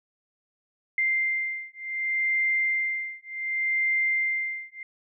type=beating tone pair; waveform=sine; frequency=2093 / 2093.67 Hz; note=C7 / C7; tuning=0 / +1 cents; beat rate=0.67 Hz; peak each=-27 dBFS; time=0.98-4.83 s; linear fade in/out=2 ms; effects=none